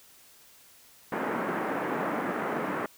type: band-pass noise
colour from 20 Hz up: pink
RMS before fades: -31 dBFS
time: 1.12-2.86 s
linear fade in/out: 2 ms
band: 200 to 1800 Hz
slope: 24 dB/octave
effects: white hiss -56 dBFS RMS until 2.97 s